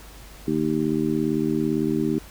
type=harmonic tone; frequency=77.78 Hz; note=D#2; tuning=in tune; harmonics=2 / 3 / 4 / 5; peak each=-29 / -25 / -24 / -27 dBFS; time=0.47-2.19 s; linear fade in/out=10 ms; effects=added 50 Hz sine -44 dBFS peak until 2.3 s + pink hiss -46 dBFS RMS until 2.3 s